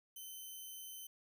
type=tone; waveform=5% pulse; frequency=3064 Hz; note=G7; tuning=40 cents flat; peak=-39 dBFS; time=0.16-1.07 s; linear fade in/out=5 ms; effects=none